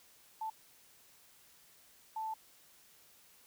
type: tone bursts at uneven times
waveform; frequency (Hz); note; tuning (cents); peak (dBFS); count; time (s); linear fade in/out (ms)
sine; 880; A5; 0; -36; 2; 0.41-0.5 / 2.16-2.34; 5
effects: white hiss -63 dBFS RMS until 3.46 s